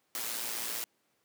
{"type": "noise with amplitude modulation", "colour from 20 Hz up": "white", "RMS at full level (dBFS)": -34, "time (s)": [0.15, 0.84], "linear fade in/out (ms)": 0, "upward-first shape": "sine", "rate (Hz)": 115, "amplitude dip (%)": 50, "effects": ["pink hiss -74 dBFS RMS until 1.24 s", "high-pass 200 Hz 12 dB/octave"]}